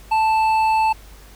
sine tone with hard clipping, 880 Hz, A5, in tune, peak -16 dBFS, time 0.11-0.93 s, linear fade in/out 10 ms, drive 7 dB, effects added 50 Hz sine -42 dBFS peak until 1.35 s + pink hiss -47 dBFS RMS until 1.35 s

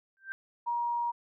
sine tone with exponential growth, 1568 Hz, G6, in tune, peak -31 dBFS, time 0.17-0.32 s, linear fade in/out 0 ms, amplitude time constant 31 ms
sine tone, 949 Hz, A#5, 31 cents sharp, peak -28 dBFS, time 0.66-1.12 s, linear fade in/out 20 ms
effects none

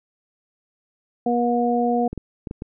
harmonic tone, 240 Hz, B3, 49 cents flat, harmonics 1 / 2 / 3, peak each -21 / -23 / -22 dBFS, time 1.26-2.08 s, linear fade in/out 5 ms
clicks, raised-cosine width 3 ms, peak -17 dBFS, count 5, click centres 2.13 / 2.177 / 2.472 / 2.511 / 2.621 s
effects none

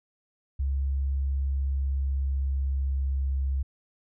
sine tone with pitch glide, 68.3 to 67.52 Hz, C#2 to C#2, -25 to -45 cents, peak -24 dBFS, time 0.59-3.63 s, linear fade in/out 10 ms, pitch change -20 cents, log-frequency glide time 1.18-3.39 s, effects none

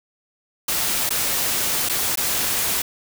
white noise with dropouts, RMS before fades -22 dBFS, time 0.68-2.82 s, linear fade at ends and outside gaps 5 ms, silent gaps 1.093-1.105 / 1.889-1.895 / 2.157-2.173 s, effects none

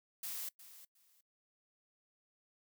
blue noise with echo, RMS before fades -42 dBFS, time 0.23-0.49 s, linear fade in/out 5 ms, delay 360 ms, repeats 2, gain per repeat -14 dB, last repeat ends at 1.21 s, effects noise-tail reverb RT60 0.1 s tail -21 dB re dry

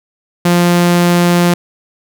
sawtooth tone, 174.61 Hz, F3, in tune, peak -4 dBFS, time 0.45-1.54 s, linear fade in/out 5 ms, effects none

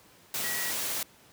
sine tone in noise, 1924 Hz, B6, 46 cents flat, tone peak -35 dBFS, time 0.44-0.71 s, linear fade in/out 2 ms, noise white, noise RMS -32 dBFS, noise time 0.34-1.03 s, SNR -6 dB, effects pink hiss -57 dBFS RMS until 1.32 s + high-pass 100 Hz 12 dB/octave

